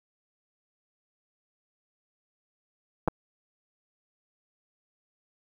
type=clicks; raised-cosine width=1 ms; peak=-11 dBFS; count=2; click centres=3.077 / 3.083 s; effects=8-bit